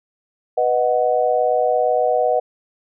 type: chord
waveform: sine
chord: B major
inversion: none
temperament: equal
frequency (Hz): 493.9 / 622.3 / 740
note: B4 / D#5 / F#5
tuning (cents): 0 / 0 / 0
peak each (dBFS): -19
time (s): 0.57-2.4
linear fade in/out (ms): 10
effects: none